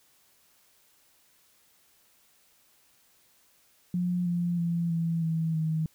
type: tone with pitch steps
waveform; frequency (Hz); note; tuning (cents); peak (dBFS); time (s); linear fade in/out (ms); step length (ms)
sine; 177.9 / 173.84 / 169.87 / 165.99 / 162.2 / 158.49; F3 / F3 / F3 / E3 / E3 / D#3; +32 / -8 / -48 / +12 / -28 / +32; -25; 3.94-5.86; 2; 320
effects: white hiss -64 dBFS RMS until 5.94 s